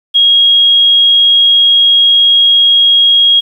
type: tone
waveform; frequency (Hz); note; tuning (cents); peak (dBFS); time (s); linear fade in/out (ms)
sine; 3281; G#7; -22; -4; 0.14-3.41; 20
effects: 7-bit